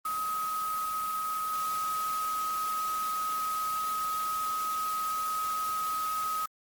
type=tone in noise; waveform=sine; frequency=1266 Hz; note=D#6; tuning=30 cents sharp; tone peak=-29 dBFS; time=0.05-6.46 s; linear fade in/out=5 ms; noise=white; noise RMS=-41 dBFS; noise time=0.05-6.46 s; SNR=+9 dB; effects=Opus 24 kbps